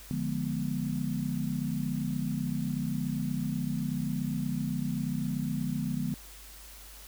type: chord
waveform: sine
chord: D diminished seventh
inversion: none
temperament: equal with one note detuned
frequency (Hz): 146.83 / 174.61 / 207.7 / 244.2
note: D3 / F3 / Ab3 / Cb4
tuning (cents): 0 / 0 / 0 / -19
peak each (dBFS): -34 / -35 / -35 / -34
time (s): 0.11-6.14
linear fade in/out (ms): 0
effects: added 50 Hz sine -50 dBFS peak until 7.07 s + white hiss -50 dBFS RMS until 7.07 s